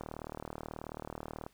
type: click train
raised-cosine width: 1 ms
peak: -26 dBFS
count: 57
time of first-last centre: 0.01-1.465 s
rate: 38.5 Hz
effects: pink hiss -68 dBFS RMS until 1.53 s